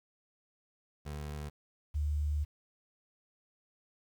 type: tone pair in turn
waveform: 25% pulse / sine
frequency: 74 / 74.3 Hz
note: D2 / D2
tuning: +14 / +21 cents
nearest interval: unison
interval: 7 cents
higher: second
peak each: -35 / -29 dBFS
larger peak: second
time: 1.05-1.5 / 1.94-2.45 s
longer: second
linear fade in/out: 20 ms
effects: 10-bit